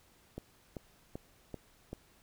click train, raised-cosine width 2 ms, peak -27 dBFS, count 5, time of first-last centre 0.38-1.93 s, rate 2.58 Hz, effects pink hiss -65 dBFS RMS until 2.22 s

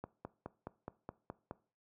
click train, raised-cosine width 1 ms, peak -28 dBFS, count 8, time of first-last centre 0.04-1.511 s, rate 4.76 Hz, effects noise-tail reverb RT60 0.4 s tail -19 dB re dry + high-pass 80 Hz 12 dB/octave

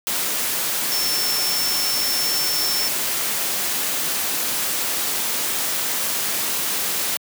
sine tone in noise, 5380 Hz, E8, 34 cents sharp, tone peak -22 dBFS, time 0.92-2.88 s, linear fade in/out 0 ms, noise white, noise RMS -23 dBFS, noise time 0.07-7.17 s, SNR -2 dB, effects high-pass 150 Hz 12 dB/octave

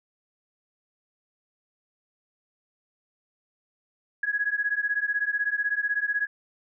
sine beating tone pair, 1661.2 / 1677.2 Hz, G#6 / G#6, 0 / +17 cents, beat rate 16 Hz, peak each -27 dBFS, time 4.23-6.27 s, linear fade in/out 5 ms, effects none

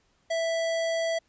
square tone, 659.3 Hz, E5, in tune, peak -26 dBFS, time 0.3-1.19 s, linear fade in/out 10 ms, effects pink hiss -68 dBFS RMS until 1.28 s + resampled to 16000 Hz

